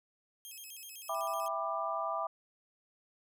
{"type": "tone with vibrato", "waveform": "5% pulse", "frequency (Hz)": 2874, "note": "F7", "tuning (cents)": 49, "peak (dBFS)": -38, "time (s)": [0.45, 1.48], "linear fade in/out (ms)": 0, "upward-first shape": "square", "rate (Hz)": 7.9, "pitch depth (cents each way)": 190}
{"type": "chord", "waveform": "sine", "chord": "E minor seventh", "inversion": "none", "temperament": "just", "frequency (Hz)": [659.3, 791.1, 988.9, 1186.7], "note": ["E5", "G5", "B5", "D6"], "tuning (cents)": [0, 16, 2, 18], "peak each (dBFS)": [-37, -40, -40, -36], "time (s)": [1.09, 2.27], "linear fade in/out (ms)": 5}
{"effects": []}